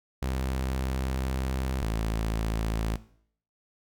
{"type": "tone pair in turn", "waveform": "sawtooth", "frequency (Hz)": [65.41, 55], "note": ["C2", "A1"], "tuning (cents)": [0, 0], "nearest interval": "minor third", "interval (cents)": 300, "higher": "first", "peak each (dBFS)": [-24, -23], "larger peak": "second", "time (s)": [[0.22, 1.82], [1.82, 2.96]], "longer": "first", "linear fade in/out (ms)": 5, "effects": ["noise-tail reverb RT60 0.6 s tail -17 dB re dry"]}